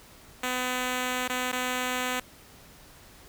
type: tone with dropouts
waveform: 5% pulse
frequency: 252 Hz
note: B3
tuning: 35 cents sharp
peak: -16 dBFS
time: 0.43-2.2 s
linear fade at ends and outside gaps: 5 ms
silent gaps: 1.279-1.296 / 1.518-1.527 s
effects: pink hiss -52 dBFS RMS until 3.28 s